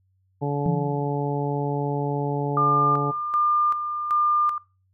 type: harmonic tone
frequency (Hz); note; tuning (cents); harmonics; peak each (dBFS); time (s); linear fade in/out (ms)
143.3; D3; -42; 1 / 2 / 3 / 4 / 5 / 6; -25 / -30 / -29 / -35 / -36 / -32; 0.41-3.12; 20
type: tone with exponential decay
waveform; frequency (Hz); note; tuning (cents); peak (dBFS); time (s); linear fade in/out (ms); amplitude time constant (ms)
sine; 167.3; E3; +26; -18; 0.66-1.22; 0; 120
type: tone with tremolo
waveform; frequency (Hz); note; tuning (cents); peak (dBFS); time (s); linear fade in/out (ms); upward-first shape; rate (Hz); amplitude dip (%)
sine; 1200; D6; +37; -18; 2.57-4.58; 2; square; 1.3; 60
effects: noise-tail reverb RT60 0.3 s tail -21 dB re dry + added 94 Hz sine -63 dBFS peak until 4.93 s